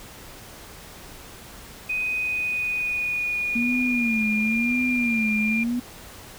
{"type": "tone with pitch glide", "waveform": "sine", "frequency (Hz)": [2500, 2395], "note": ["D#7", "D7"], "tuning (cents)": [8, 33], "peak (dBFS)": -23, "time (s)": [1.89, 5.64], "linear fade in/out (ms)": 10, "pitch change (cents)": -75, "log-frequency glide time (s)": [2.16, 4.77]}
{"type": "tone with vibrato", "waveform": "sine", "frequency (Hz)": 231.4, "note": "A#3", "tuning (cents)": -13, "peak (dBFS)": -22, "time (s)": [3.55, 5.8], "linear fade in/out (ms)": 10, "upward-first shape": "sine", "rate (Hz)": 0.96, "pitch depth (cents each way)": 140}
{"effects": ["pink hiss -43 dBFS RMS until 6.38 s"]}